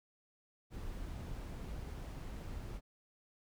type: noise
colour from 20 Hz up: brown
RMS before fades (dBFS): -44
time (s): 0.7-2.81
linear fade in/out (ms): 50
effects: none